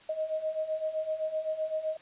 sine beating tone pair, 622.3 / 630.1 Hz, D#5 / D#5, 0 / +22 cents, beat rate 7.8 Hz, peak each -35 / -31 dBFS, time 0.09-1.97 s, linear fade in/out 5 ms, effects white hiss -55 dBFS RMS until 2.01 s + resampled to 8000 Hz

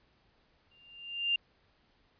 sine tone with exponential growth, 2794 Hz, F7, in tune, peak -24 dBFS, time 0.71-1.36 s, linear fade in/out 5 ms, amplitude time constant 140 ms, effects pink hiss -69 dBFS RMS until 2.19 s + resampled to 11025 Hz

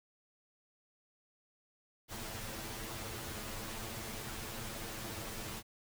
pink noise with comb filter, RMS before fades -43 dBFS, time 2.08-5.63 s, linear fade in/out 50 ms, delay 9 ms, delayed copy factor +0.85, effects none

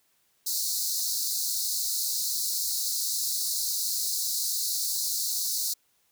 pink high-pass noise, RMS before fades -29 dBFS, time 0.46-5.74 s, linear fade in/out 10 ms, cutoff 4000 Hz, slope 96 dB/octave, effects white hiss -69 dBFS RMS until 6.11 s

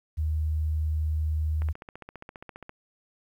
sine tone, 77.6 Hz, D#2, 4 cents flat, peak -24 dBFS, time 0.17-1.73 s, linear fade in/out 20 ms
click train, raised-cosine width 0.5 ms, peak -26 dBFS, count 17, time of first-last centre 1.62-2.694 s, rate 14.9 Hz
effects 10-bit

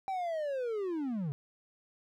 triangle linear sweep, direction down, 784 to 132.6 Hz, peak -30 dBFS, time 0.08-1.32 s, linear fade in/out 0 ms, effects none

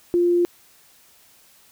sine tone, 349.2 Hz, F4, in tune, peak -15 dBFS, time 0.14-0.45 s, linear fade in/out 0 ms, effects white hiss -54 dBFS RMS until 1.71 s

